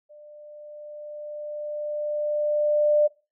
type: tone with level ramp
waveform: sine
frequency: 596 Hz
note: D5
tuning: 25 cents sharp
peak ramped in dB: -45 to -15 dBFS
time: 0.09-3.08 s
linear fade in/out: 20 ms
effects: noise-tail reverb RT60 0.3 s tail -20 dB re dry